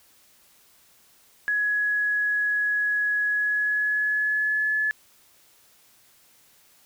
sine tone with pitch glide, 1679 to 1717.3 Hz, G#6 to A6, +18 to -43 cents, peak -21 dBFS, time 1.48-4.91 s, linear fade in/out 0 ms, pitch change +39 cents, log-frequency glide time 3.27-4.75 s, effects white hiss -58 dBFS RMS until 6.85 s

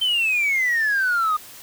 sine exponential sweep, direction down, 3124 to 1214 Hz, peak -16 dBFS, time 0.01-1.37 s, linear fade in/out 10 ms, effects tanh soft clip ceiling -15 dBFS + white hiss -42 dBFS RMS until 1.62 s

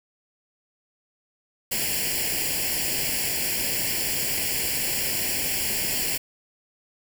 white noise with comb filter, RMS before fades -26 dBFS, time 1.71-6.18 s, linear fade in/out 10 ms, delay 0.4 ms, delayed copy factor +0.85, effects none

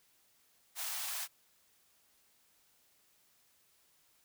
white high-pass noise, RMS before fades -39 dBFS, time 0.75-1.28 s, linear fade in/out 50 ms, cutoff 670 Hz, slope 48 dB/octave, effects white hiss -70 dBFS RMS until 4.24 s

